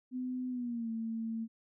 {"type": "tone with pitch glide", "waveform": "sine", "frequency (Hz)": [253.2, 225.6], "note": ["B3", "A3"], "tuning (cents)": [43, 44], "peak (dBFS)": -34, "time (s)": [0.11, 1.48], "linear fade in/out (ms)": 50, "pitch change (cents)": -199, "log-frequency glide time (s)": [0.49, 0.9], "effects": []}